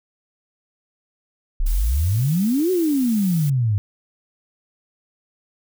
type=exponential two-way sweep; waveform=sine; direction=up then down; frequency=31.23 to 379.1 to 98.1 Hz; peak=-16 dBFS; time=1.6-3.78 s; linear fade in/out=0 ms; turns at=2.71 s
type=noise; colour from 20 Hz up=blue; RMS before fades=-35 dBFS; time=1.66-3.5 s; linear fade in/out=5 ms
effects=none